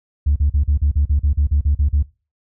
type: tone bursts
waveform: sine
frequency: 72.3 Hz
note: D2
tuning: 27 cents flat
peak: -11 dBFS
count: 13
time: 0.26-2.028 s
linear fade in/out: 10 ms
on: 100 ms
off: 39 ms
effects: noise-tail reverb RT60 0.3 s tail -20 dB re dry + tanh soft clip ceiling -9 dBFS

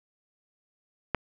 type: click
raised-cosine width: 0.5 ms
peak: -10 dBFS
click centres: 1.147 s
effects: none

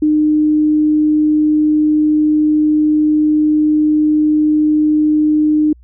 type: tone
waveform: sine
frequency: 304.4 Hz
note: D#4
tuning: 38 cents flat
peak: -9 dBFS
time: 0.02-5.73 s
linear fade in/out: 5 ms
effects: added 60 Hz sine -40 dBFS peak until 5.83 s

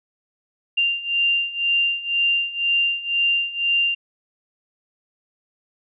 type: beating tone pair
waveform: sine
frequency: 2785 / 2787 Hz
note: F7 / F7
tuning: -5 / -4 cents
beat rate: 2 Hz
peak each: -23 / -20 dBFS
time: 0.77-3.95 s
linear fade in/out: 10 ms
effects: none

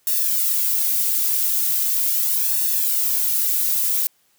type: noise with flanger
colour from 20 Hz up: violet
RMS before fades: -20 dBFS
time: 0.07-4.07 s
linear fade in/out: 0 ms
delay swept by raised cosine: 1.1 to 3 ms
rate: 0.39 Hz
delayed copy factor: +0.85
effects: white hiss -62 dBFS RMS until 4.38 s + high-pass 100 Hz 12 dB/octave

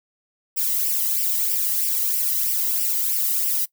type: noise with flanger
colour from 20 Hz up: violet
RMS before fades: -22 dBFS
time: 0.56-3.66 s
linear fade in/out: 20 ms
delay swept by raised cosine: 0.37 to 1.04 ms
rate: 3.1 Hz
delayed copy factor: +0.65
effects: noise-tail reverb RT60 0.1 s tail -21 dB re dry

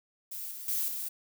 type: noise with level steps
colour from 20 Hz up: violet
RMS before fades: -39 / -42 / -31 / -36 dBFS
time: 0.31-1.09 s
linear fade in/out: 10 ms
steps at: 0.51 / 0.68 / 0.88 s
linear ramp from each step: 2 ms
effects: none

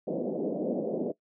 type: band-pass noise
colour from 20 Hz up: white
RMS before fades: -31 dBFS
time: 0.07-1.12 s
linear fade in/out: 10 ms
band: 170 to 590 Hz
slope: 48 dB/octave
effects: noise-tail reverb RT60 0.1 s tail -19 dB re dry

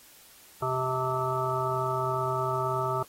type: harmonic tone with a mistuned harmonic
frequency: 129.7 Hz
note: C3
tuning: 15 cents flat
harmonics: 1 / 3 / 5 / 7 / 9 / 10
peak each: -33 / -33 / -33 / -33 / -33 / -33 dBFS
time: 0.62-3.03 s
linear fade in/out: 5 ms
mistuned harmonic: 7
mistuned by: -22 cents
effects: white hiss -54 dBFS RMS until 3.08 s + AAC 48 kbps

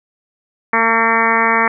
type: harmonic tone with a mistuned harmonic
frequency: 227.3 Hz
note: A#3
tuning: 43 cents flat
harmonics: 1 / 2 / 3 / 4 / 5 / 6 / 7 / 8 / 9 / 10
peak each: -23 / -22 / -24 / -18 / -18 / -21 / -24 / -18 / -21 / -22 dBFS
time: 0.73-1.68 s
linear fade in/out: 2 ms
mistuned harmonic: 10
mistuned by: -17 cents
effects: none

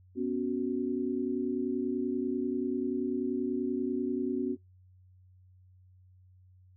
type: chord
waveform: sine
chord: B suspended second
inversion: none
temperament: equal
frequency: 246.9 / 277.2 / 370 Hz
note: B3 / C#4 / F#4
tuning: 0 / 0 / 0 cents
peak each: -33 dBFS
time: 0.15-4.57 s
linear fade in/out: 50 ms
effects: noise-tail reverb RT60 0.2 s tail -26 dB re dry + added 92 Hz sine -56 dBFS peak until 6.76 s

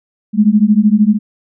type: beating tone pair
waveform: sine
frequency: 204.5 / 217.5 Hz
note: G#3 / A3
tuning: -26 / -20 cents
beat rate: 13 Hz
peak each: -10 dBFS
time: 0.33-1.19 s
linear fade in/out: 50 ms
effects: none

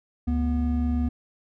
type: tone pair together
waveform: triangle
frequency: 72.2 / 242.9 Hz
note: D2 / B3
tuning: -29 / -29 cents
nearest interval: octave + major sixth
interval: 2100 cents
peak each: -22 / -23 dBFS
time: 0.27-1.09 s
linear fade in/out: 10 ms
effects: none

